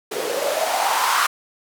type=noise with band-pass filter sweep; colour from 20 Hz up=blue; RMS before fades=-21 dBFS; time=0.11-1.27 s; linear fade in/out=10 ms; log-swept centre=400 to 1200 Hz; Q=5.1; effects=none